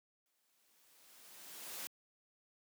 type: noise with exponential growth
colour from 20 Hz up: white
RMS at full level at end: -43 dBFS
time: 0.26-1.87 s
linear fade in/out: 0 ms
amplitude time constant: 350 ms
effects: high-pass 200 Hz 12 dB/octave